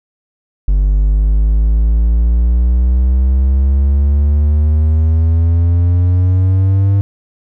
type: exponential sweep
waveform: triangle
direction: up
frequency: 48 to 99.6 Hz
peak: -6 dBFS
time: 0.68-7.01 s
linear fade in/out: 0 ms
effects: none